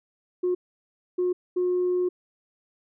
sine tone bursts at uneven times, 360.5 Hz, F#4, 45 cents flat, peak -20 dBFS, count 3, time 0.43-0.55 / 1.18-1.33 / 1.56-2.09 s, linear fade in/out 10 ms, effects tanh soft clip ceiling -18 dBFS

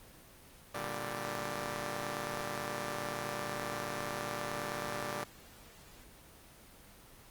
5% pulse chord, G minor, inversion first, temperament just, 117.6 / 147 / 196 Hz, Bb2 / D3 / G3, +16 / +2 / 0 cents, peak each -31 dBFS, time 0.74-5.24 s, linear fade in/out 5 ms, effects pink hiss -56 dBFS RMS until 7.3 s + Opus 24 kbps

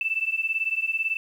sine beating tone pair, 2637 / 2655 Hz, E7 / E7, 0 / +12 cents, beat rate 18 Hz, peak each -27 / -26 dBFS, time 0.01-1.17 s, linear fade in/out 2 ms, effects 9-bit

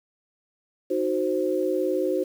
sine chord, C diminished, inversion first, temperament equal, 311.1 / 370 / 523.3 Hz, Eb4 / Gb4 / C5, 0 / 0 / 0 cents, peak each -28 / -25 / -26 dBFS, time 0.9-2.24 s, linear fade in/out 10 ms, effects 8-bit

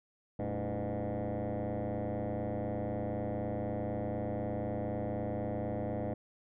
sine tone with frequency modulation, 193.7 Hz, G3, 20 cents flat, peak -30 dBFS, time 0.39-6.14 s, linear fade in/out 5 ms, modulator 104 Hz, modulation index 4.8, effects tanh soft clip ceiling -32 dBFS

